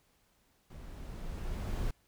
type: noise with level ramp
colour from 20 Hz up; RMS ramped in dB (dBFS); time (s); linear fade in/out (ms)
brown; -47 to -33; 0.7-1.91; 5
effects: pink hiss -71 dBFS RMS until 2.07 s